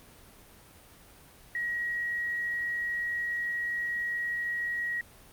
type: tone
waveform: sine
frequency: 1903 Hz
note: A#6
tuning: 35 cents sharp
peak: -29 dBFS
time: 1.55-5.01 s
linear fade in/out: 2 ms
effects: pink hiss -54 dBFS RMS until 5.32 s + Opus 32 kbps